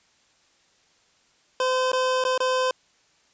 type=tone with dropouts; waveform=25% pulse; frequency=513 Hz; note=C5; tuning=34 cents flat; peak=-17 dBFS; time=1.6-2.71 s; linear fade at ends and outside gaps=2 ms; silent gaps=1.918-1.931 / 2.24-2.25 / 2.378-2.403 s; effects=white hiss -62 dBFS RMS until 3.33 s + resampled to 16000 Hz